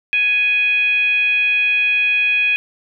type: tone with frequency modulation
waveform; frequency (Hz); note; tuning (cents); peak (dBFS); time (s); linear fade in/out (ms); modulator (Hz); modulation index
sine; 2489; D#7; 0; -13; 0.13-2.56; 0; 817; 0.37
effects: none